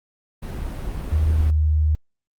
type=noise; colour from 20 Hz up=brown; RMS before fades=-29 dBFS; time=0.42-1.51 s; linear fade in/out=10 ms
type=tone with pitch glide; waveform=sine; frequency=77.78 to 76.75 Hz; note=D#2 to D#2; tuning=0 to -23 cents; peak=-15 dBFS; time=1.12-1.95 s; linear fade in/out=0 ms; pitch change=-23 cents; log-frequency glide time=1.39-1.48 s
effects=Opus 32 kbps